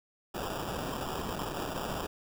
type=noise with sample-and-hold; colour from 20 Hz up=violet; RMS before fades=-36 dBFS; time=0.34-2.07 s; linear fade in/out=10 ms; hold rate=2100 Hz; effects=none